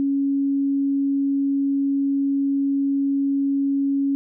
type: tone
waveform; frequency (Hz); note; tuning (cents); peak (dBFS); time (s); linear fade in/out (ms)
sine; 277.2; C#4; 0; -18; 0-4.15; 0
effects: none